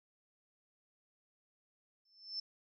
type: tone with exponential growth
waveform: sine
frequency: 5300 Hz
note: E8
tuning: 9 cents sharp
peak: -35 dBFS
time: 2.05-2.4 s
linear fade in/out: 5 ms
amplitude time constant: 75 ms
effects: none